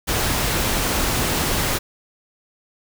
pink noise, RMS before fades -21 dBFS, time 0.07-1.79 s, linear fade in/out 20 ms, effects none

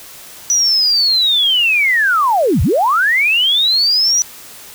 sine linear two-way sweep, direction down then up, 5920 to 58.27 to 5920 Hz, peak -10 dBFS, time 0.5-4.22 s, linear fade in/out 0 ms, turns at 2.62 s, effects white hiss -36 dBFS RMS until 4.74 s

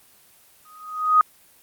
sine tone with exponential growth, 1249 Hz, D#6, 6 cents sharp, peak -9 dBFS, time 0.65-1.21 s, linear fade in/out 1 ms, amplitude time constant 120 ms, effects white hiss -54 dBFS RMS until 1.62 s + Opus 24 kbps

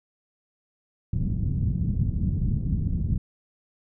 white low-pass noise, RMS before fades -25 dBFS, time 1.13-3.18 s, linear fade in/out 5 ms, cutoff 170 Hz, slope 24 dB/octave, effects none

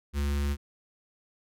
square tone with notch filter, 71.2 Hz, C#2, 47 cents sharp, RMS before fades -28 dBFS, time 0.13-0.57 s, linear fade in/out 50 ms, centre 660 Hz, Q 0.93, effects AAC 64 kbps

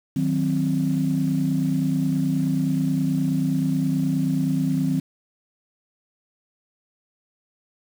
sine chord, C diminished, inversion first, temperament equal, 155.56 / 185 / 261.6 Hz, Eb3 / Gb3 / C4, 0 / 0 / 0 cents, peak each -23 / -25 / -22 dBFS, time 0.16-5 s, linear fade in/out 5 ms, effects tanh soft clip ceiling -11 dBFS + 7-bit

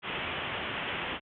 white low-pass noise, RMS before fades -35 dBFS, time 0.02-1.2 s, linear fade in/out 50 ms, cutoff 3300 Hz, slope 96 dB/octave, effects high-pass 60 Hz 12 dB/octave

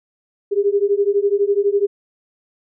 sine beating tone pair, 397.7 / 409.7 Hz, G4 / G#4, +25 / -24 cents, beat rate 12 Hz, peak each -17 dBFS, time 0.51-1.87 s, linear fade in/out 20 ms, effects none

